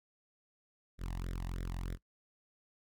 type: tone with flanger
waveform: sawtooth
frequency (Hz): 43.89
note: F1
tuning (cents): +9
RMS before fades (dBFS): -39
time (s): 0.98-1.98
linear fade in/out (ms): 50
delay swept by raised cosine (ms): 0.54 to 1.1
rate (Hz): 3.2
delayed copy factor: +1
effects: noise-tail reverb RT60 0.1 s tail -20 dB re dry